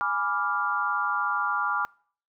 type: chord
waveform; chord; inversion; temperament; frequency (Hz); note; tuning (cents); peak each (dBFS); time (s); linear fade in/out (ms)
sine; G# diminished seventh; none; equal; 830.6 / 987.8 / 1174.7 / 1396.9; G#5 / B5 / D6 / F6; 0 / 0 / 0 / 0; -32 / -32 / -28 / -28; 0.01-1.85; 0
effects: noise-tail reverb RT60 0.5 s tail -25 dB re dry